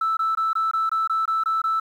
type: tone bursts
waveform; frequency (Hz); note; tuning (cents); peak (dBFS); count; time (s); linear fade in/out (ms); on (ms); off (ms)
sine; 1318.5; E6; 0; -18; 10; 0.01-1.799; 5; 160; 21
effects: tanh soft clip ceiling -16 dBFS + 9-bit